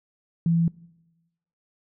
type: tone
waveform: sine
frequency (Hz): 167.3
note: E3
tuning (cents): +26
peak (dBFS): -18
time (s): 0.46-0.68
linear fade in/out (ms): 2
effects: noise-tail reverb RT60 1.0 s tail -22 dB re dry